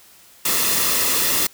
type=noise with comb filter; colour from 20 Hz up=white; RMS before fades=-19 dBFS; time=0.45-1.47 s; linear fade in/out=5 ms; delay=1.3 ms; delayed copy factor=-0.5; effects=white hiss -49 dBFS RMS until 1.53 s